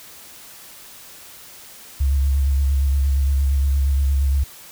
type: tone with vibrato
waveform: sine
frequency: 69 Hz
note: C#2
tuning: 7 cents flat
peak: -14 dBFS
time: 2-4.44 s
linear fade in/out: 10 ms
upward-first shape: square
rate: 8.6 Hz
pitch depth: 32 cents each way
effects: tanh soft clip ceiling -10 dBFS + white hiss -42 dBFS RMS until 4.71 s